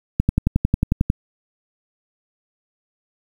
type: click train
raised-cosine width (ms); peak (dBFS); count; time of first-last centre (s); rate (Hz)
5; -3; 11; 0.2-1.101; 11.1
effects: 7-bit